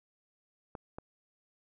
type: clicks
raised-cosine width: 1 ms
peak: -27 dBFS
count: 2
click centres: 0.752 / 0.985 s
effects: none